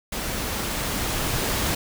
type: noise with level ramp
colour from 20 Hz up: pink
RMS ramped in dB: -29 to -24 dBFS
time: 0.12-1.75 s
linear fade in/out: 5 ms
effects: none